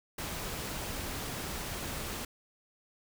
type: noise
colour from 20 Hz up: pink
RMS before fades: -38 dBFS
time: 0.18-2.25 s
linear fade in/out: 5 ms
effects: none